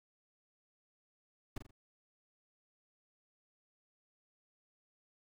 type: noise with echo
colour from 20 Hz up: brown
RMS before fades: -37 dBFS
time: 1.56-1.58 s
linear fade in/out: 5 ms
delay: 43 ms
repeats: 3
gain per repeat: -8 dB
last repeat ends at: 1.709 s
effects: none